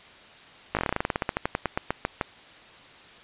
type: slowing click train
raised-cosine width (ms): 0.5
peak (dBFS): -9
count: 23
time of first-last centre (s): 0.75-2.212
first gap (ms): 18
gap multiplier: 1.11
effects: white hiss -49 dBFS RMS until 3.23 s + resampled to 8000 Hz